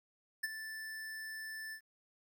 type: tone with ADSR envelope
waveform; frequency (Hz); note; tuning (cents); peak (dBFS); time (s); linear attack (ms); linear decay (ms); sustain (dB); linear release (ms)
square; 1760; A6; 0; -32; 0.43-1.81; 10; 28; -11; 82
effects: 12-bit